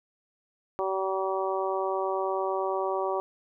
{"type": "harmonic tone", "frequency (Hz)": 191, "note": "G3", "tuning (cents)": -45, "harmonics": [2, 3, 4, 5, 6], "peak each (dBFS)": [-30, -32, -33, -34, -35], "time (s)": [0.79, 3.2], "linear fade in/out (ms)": 0, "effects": []}